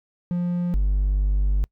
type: tone pair in turn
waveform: triangle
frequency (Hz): 175.8 / 49.33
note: F3 / G1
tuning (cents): +12 / +12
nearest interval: octave + minor seventh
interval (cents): 2200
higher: first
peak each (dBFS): -19 / -15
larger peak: second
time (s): 0.31-0.74 / 0.74-1.64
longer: second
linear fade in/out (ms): 0
effects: noise-tail reverb RT60 0.1 s tail -26 dB re dry + tanh soft clip ceiling -11 dBFS